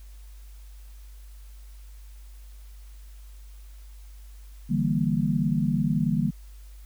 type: chord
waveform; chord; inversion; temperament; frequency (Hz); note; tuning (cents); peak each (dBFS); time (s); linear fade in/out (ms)
sine; E half-diminished seventh; third; equal; 146.83 / 164.81 / 196 / 233.1; D3 / E3 / G3 / Bb3; 0 / 0 / 0 / 0; -27; 4.69-6.31; 20
effects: added 50 Hz sine -42 dBFS peak until 6.85 s + white hiss -59 dBFS RMS until 6.85 s